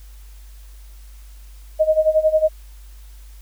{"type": "tone with tremolo", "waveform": "sine", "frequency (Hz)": 625, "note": "D#5", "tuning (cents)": 8, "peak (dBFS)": -10, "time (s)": [1.79, 2.49], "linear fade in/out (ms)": 20, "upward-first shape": "sine", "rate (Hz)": 11, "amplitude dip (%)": 85, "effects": ["added 50 Hz sine -38 dBFS peak until 3.41 s", "white hiss -53 dBFS RMS until 3.41 s"]}